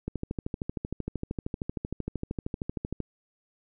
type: click train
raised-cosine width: 3 ms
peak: -18 dBFS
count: 39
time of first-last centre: 0.08-3.003 s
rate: 13 Hz
effects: none